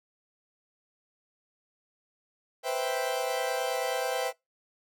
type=chord; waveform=40% pulse; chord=C major seventh; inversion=third; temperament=equal; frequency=493.9 / 523.3 / 659.3 / 784 Hz; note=B4 / C5 / E5 / G5; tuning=0 / 0 / 0 / 0 cents; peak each=-33 dBFS; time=2.63-4.33 s; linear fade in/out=50 ms; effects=noise-tail reverb RT60 0.2 s tail -24 dB re dry